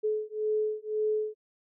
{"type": "beating tone pair", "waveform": "sine", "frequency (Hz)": [428, 429.9], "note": ["A4", "A4"], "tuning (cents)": [-48, -40], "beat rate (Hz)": 1.9, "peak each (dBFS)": -30, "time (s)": [0.03, 1.35], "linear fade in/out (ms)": 20, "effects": []}